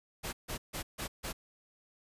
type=noise bursts; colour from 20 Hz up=pink; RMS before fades=-38 dBFS; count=5; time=0.23-1.33 s; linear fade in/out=20 ms; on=100 ms; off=150 ms; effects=resampled to 32000 Hz